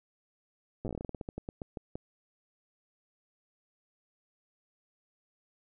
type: slowing click train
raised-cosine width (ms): 2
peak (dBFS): -24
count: 20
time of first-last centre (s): 0.85-1.955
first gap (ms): 8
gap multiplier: 1.19
effects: none